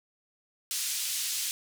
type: band-pass noise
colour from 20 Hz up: white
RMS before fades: -32 dBFS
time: 0.71-1.51 s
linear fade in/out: 0 ms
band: 3200 to 9700 Hz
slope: 12 dB/octave
effects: none